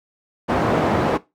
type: band-pass noise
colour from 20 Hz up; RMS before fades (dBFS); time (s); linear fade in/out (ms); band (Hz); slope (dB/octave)
white; -19; 0.48-1.18; 20; 100 to 700; 12
effects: noise-tail reverb RT60 0.2 s tail -17 dB re dry